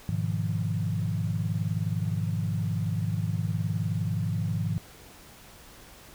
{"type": "chord", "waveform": "sine", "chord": "F half-diminished seventh", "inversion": "first", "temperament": "equal", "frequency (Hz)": [103.83, 123.47, 155.56, 174.61], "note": ["Ab2", "Cb3", "Eb3", "F3"], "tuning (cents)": [0, 0, 0, 0], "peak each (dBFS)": [-29, -34, -31, -33], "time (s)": [0.09, 4.78], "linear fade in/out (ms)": 0, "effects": ["pink hiss -50 dBFS RMS until 6.14 s"]}